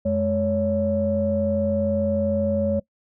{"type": "tone cluster", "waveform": "sine", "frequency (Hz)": [89, 211.5, 559], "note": ["F2", "G#3", "C#5"], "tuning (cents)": [33, 32, 14], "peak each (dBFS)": [-28, -23, -21], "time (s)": [0.05, 2.8], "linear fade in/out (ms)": 10, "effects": ["noise-tail reverb RT60 0.1 s tail -21 dB re dry", "tanh soft clip ceiling -10 dBFS"]}